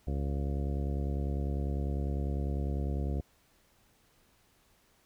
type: harmonic tone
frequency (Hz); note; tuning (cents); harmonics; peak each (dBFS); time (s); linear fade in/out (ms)
70; C#2; +18; 1 / 2 / 3 / 4 / 5 / 6 / 7 / 8 / 10; -31 / -37 / -41 / -43 / -45 / -47 / -48 / -49 / -51; 0.07-3.21; 5
effects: pink hiss -67 dBFS RMS until 5.05 s